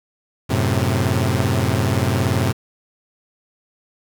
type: chord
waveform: sawtooth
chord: F# diminished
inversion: none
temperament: equal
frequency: 92.5 / 110 / 130.81 Hz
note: F#2 / A2 / C3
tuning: 0 / 0 / 0 cents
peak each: -17 dBFS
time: 0.49-2.53 s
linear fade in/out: 20 ms
effects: 7-bit